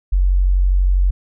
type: tone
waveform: sine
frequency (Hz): 46.16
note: F#1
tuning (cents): -3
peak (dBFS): -11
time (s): 0.12-1.11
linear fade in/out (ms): 10
effects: none